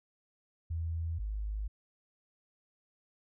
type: tone pair in turn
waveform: sine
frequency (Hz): 82.41 / 52.05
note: E2 / G#1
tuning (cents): 0 / +5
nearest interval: minor sixth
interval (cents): 795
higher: first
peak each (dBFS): -32 / -33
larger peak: first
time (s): 0.7-1.19 / 1.19-1.68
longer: neither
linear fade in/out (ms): 10
effects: none